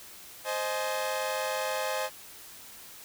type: chord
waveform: sawtooth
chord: Ab major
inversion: first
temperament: equal with one note detuned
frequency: 523.3 / 622.3 / 846.6 Hz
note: C5 / Eb5 / Ab5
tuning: 0 / 0 / +33 cents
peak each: -29 / -30 / -31 dBFS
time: 0.44-2.1 s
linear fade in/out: 50 ms
effects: white hiss -48 dBFS RMS until 3.04 s